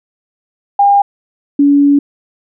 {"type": "tone pair in turn", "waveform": "sine", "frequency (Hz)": [805, 284.6], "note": ["G5", "C#4"], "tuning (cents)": [46, 46], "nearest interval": "octave + tritone", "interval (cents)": 1800, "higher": "first", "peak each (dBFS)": -5, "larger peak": "neither", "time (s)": [[0.79, 1.02], [1.59, 1.99]], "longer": "second", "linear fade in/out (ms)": 5, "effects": []}